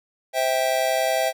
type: chord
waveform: square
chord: C major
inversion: none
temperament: just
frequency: 523.3 / 654.1 / 784.9 Hz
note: C5 / E5 / G5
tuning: 0 / -14 / +2 cents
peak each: -27 / -23 / -26 dBFS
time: 0.33-1.33 s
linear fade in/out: 50 ms
effects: none